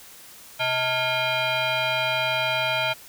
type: tone with frequency modulation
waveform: sine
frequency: 893 Hz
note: A5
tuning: 25 cents sharp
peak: -21 dBFS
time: 0.59-2.94 s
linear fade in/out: 20 ms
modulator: 765 Hz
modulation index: 3.5
effects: white hiss -46 dBFS RMS until 3.08 s